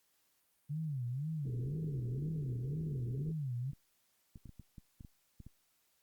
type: tone with vibrato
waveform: sine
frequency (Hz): 138.8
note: C#3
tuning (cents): +3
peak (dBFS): -35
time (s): 0.69-3.72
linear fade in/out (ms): 20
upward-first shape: sine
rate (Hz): 2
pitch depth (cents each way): 250
type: low-pass noise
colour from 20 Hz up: white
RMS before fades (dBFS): -48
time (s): 1.45-3.32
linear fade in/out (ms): 2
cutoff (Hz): 450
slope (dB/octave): 96
type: clicks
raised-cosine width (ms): 5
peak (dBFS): -38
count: 12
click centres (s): 2.812 / 3.287 / 3.733 / 4.358 / 4.457 / 4.493 / 4.597 / 4.782 / 5.008 / 5.048 / 5.403 / 5.466
effects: white hiss -75 dBFS RMS until 6.02 s + Opus 48 kbps